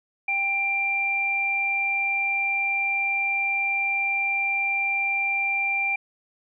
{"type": "tone pair together", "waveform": "sine", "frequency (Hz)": [791, 2370], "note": ["G5", "D7"], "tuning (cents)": [15, 15], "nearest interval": "octave + perfect fifth", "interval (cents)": 1900, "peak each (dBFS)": [-31, -22], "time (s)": [0.28, 5.96], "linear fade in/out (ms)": 5, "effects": []}